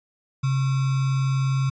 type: tone with sample-and-hold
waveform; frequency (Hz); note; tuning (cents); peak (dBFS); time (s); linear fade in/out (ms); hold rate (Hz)
sine; 134; C3; +42; -19; 0.43-1.7; 10; 1225
effects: resampled to 16000 Hz